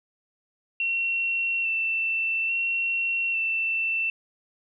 sine tone with vibrato, 2701 Hz, E7, 42 cents sharp, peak -23 dBFS, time 0.8-4.1 s, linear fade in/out 2 ms, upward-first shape square, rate 0.59 Hz, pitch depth 16 cents each way, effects none

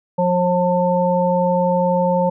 harmonic tone, 178.8 Hz, F3, 41 cents sharp, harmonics 1 / 3 / 5, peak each -19 / -17 / -20 dBFS, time 0.18-2.3 s, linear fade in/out 10 ms, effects none

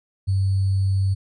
sine tone with sample-and-hold, 96.6 Hz, G2, 25 cents flat, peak -17 dBFS, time 0.27-1.15 s, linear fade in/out 20 ms, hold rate 4410 Hz, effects resampled to 24000 Hz

